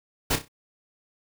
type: noise with echo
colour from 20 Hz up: pink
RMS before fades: -23 dBFS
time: 0.3-0.36 s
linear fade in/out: 10 ms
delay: 31 ms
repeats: 4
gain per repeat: -9 dB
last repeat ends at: 0.484 s
effects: none